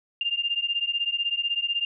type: beating tone pair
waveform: sine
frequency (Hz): 2794 / 2810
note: F7 / F7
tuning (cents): 0 / +10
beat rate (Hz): 16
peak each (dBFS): -27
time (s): 0.21-1.85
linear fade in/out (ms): 2
effects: none